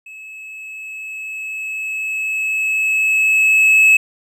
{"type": "tone with level ramp", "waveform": "triangle", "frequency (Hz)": 2588, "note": "E7", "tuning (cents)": -32, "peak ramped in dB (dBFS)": [-32, -5], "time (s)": [0.06, 3.97], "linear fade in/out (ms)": 5, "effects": []}